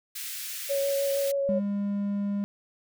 white high-pass noise, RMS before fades -36 dBFS, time 0.15-1.32 s, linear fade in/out 10 ms, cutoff 1700 Hz, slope 24 dB/octave
sine tone with vibrato, 556 Hz, C#5, 5 cents sharp, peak -24 dBFS, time 0.69-1.6 s, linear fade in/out 20 ms, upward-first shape sine, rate 6.5 Hz, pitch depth 12 cents each way
triangle tone, 201.9 Hz, G#3, 49 cents flat, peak -24 dBFS, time 1.49-2.44 s, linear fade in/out 0 ms
effects none

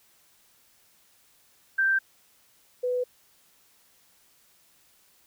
sine tone pair in turn, 1568 / 497 Hz, G6 / B4, 0 / +11 cents, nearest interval octave + minor sixth, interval 1989 cents, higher first, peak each -20 / -24 dBFS, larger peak first, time 1.78-1.99 / 2.83-3.04 s, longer neither, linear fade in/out 10 ms, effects white hiss -62 dBFS RMS until 5.26 s

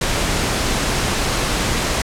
pink noise, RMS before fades -19 dBFS, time 0.01-2.02 s, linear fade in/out 5 ms, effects low-pass 9000 Hz 12 dB/octave

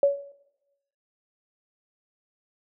sine tone with exponential decay, 563 Hz, C#5, 27 cents sharp, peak -13 dBFS, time 0.03-0.32 s, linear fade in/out 2 ms, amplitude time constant 63 ms, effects noise-tail reverb RT60 0.9 s tail -19 dB re dry

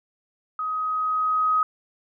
sine tone with level ramp, 1260 Hz, D#6, 21 cents sharp, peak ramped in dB -25 to -17 dBFS, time 0.59-1.63 s, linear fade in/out 2 ms, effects none

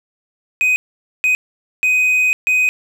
triangle tone bursts at uneven times, 2505 Hz, D#7, 11 cents sharp, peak -10 dBFS, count 4, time 0.61-0.76 / 1.24-1.35 / 1.83-2.33 / 2.47-2.69 s, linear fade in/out 0 ms, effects none

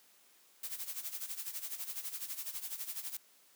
blue noise with tremolo, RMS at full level -39 dBFS, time 0.63-3.17 s, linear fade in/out 5 ms, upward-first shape sine, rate 12 Hz, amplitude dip 75%, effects white hiss -65 dBFS RMS until 3.55 s + high-pass 200 Hz 12 dB/octave

